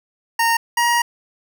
25% pulse tone pair in turn, 922 / 948.5 Hz, A#5 / A#5, -19 / +30 cents, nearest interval unison, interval 49 cents, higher second, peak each -11 dBFS, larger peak neither, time 0.39-0.57 / 0.77-1.02 s, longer second, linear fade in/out 5 ms, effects none

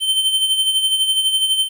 square tone with tremolo, 3096 Hz, G7, 22 cents flat, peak -13 dBFS, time 0-1.69 s, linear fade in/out 50 ms, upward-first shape sine, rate 12 Hz, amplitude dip 55%, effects 9-bit

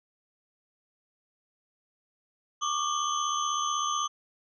sine tone cluster, 1125 / 1201 / 3049 / 3363 / 6220 Hz, C#6 / D6 / G7 / G#7 / G8, +25 / +38 / -49 / +21 / -14 cents, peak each -33 / -29 / -38 / -38 / -35 dBFS, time 2.61-4.08 s, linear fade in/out 20 ms, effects none

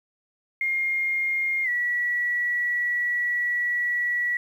sine tone with pitch glide, 2127 to 1939.2 Hz, C7 to B6, +28 to -32 cents, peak -22 dBFS, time 0.61-4.37 s, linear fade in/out 2 ms, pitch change -160 cents, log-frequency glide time 1.64-1.69 s, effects 9-bit

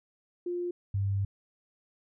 sine tone pair in turn, 352.2 / 98.83 Hz, F4 / G2, +15 / +15 cents, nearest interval octave + minor seventh, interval 2200 cents, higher first, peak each -30 / -26 dBFS, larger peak second, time 0.46-0.71 / 0.94-1.25 s, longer second, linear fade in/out 5 ms, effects none

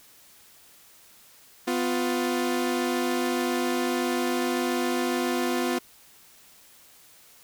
sawtooth tone pair together, 250.8 / 352.5 Hz, B3 / F4, +27 / +16 cents, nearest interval tritone, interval 589 cents, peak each -23 dBFS, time 1.67-5.79 s, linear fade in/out 10 ms, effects white hiss -54 dBFS RMS until 7.43 s

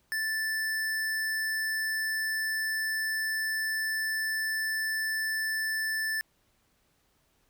square tone, 1760 Hz, A6, in tune, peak -29 dBFS, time 0.12-6.21 s, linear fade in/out 0 ms, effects pink hiss -70 dBFS RMS until 7.49 s

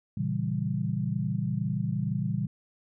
sine chord, A# diminished seventh, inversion none, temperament equal, 116.54 / 138.59 / 164.81 / 196 Hz, A#2 / C#3 / E3 / G3, 0 / 0 / 0 / 0 cents, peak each -32 dBFS, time 0.17-2.47 s, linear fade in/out 5 ms, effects none

